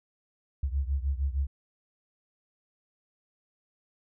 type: beating tone pair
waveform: sine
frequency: 66.7 / 73.2 Hz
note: C2 / D2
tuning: +34 / -5 cents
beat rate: 6.5 Hz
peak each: -28 / -31 dBFS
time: 0.63-1.47 s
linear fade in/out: 5 ms
effects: none